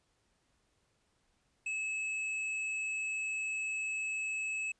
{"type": "tone with hard clipping", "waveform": "triangle", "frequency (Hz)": 2593, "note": "E7", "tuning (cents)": -29, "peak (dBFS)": -35, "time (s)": [1.66, 4.72], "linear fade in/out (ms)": 5, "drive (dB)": 10, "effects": ["pink hiss -75 dBFS RMS until 4.79 s", "resampled to 22050 Hz"]}